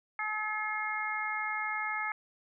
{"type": "harmonic tone", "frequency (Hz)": 428, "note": "A4", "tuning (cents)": -48, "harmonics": [2, 3, 4, 5], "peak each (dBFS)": [-38, -37, -38, -35], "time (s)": [0.19, 2.12], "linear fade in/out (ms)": 2, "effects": []}